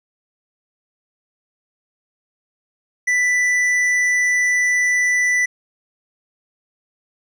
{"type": "tone with hard clipping", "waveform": "sine", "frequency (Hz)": 1981, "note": "B6", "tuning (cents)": 5, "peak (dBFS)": -16, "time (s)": [3.07, 5.46], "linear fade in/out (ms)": 10, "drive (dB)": 7, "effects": []}